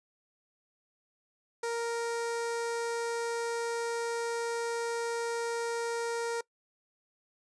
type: tone with notch filter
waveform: sawtooth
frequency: 466.2 Hz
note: A#4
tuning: in tune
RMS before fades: -33 dBFS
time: 1.63-6.41 s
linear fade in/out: 5 ms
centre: 3000 Hz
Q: 1.6
effects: noise-tail reverb RT60 0.1 s tail -23 dB re dry + resampled to 22050 Hz